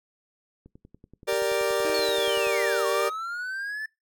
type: click train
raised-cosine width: 3 ms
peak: -35 dBFS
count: 20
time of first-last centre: 0.66-2.47 s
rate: 10.5 Hz
type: chord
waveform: 40% pulse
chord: G minor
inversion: none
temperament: equal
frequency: 392 / 466.2 / 587.3 Hz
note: G4 / Bb4 / D5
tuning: 0 / 0 / 0 cents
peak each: -28 / -26 / -26 dBFS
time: 1.27-3.1 s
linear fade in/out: 20 ms
type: tone with exponential decay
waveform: 30% pulse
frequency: 317.3 Hz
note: D#4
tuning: 34 cents sharp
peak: -28 dBFS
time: 1.85-3.14 s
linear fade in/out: 0 ms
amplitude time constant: 280 ms
type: linear two-way sweep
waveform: triangle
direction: down then up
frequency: 4435 to 1097 to 1765 Hz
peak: -28 dBFS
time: 1.94-3.86 s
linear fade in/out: 5 ms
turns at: 2.86 s
effects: noise-tail reverb RT60 0.2 s tail -22 dB re dry